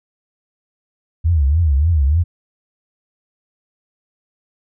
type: tone with vibrato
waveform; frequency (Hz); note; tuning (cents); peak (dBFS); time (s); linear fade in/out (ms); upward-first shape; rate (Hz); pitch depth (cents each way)
sine; 76.2; D#2; -36; -11; 1.24-2.24; 20; triangle; 3.4; 260
effects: none